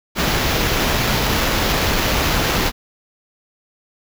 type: noise with sample-and-hold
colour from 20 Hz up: pink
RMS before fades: -18 dBFS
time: 0.15-2.72 s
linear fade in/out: 50 ms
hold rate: 8820 Hz
effects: none